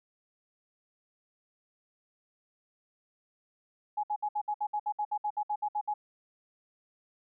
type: tone bursts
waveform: sine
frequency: 838 Hz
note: G#5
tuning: 15 cents sharp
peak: -28 dBFS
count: 16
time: 3.97-5.94 s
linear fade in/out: 10 ms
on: 65 ms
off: 62 ms
effects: none